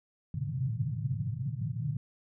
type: band-pass noise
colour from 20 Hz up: pink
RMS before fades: -33 dBFS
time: 0.34-1.97 s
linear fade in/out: 5 ms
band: 110 to 150 Hz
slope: 48 dB/octave
effects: none